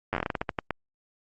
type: slowing click train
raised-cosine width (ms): 0.5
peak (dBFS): -12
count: 14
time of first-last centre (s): 0.13-0.707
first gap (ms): 9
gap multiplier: 1.24
effects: Opus 48 kbps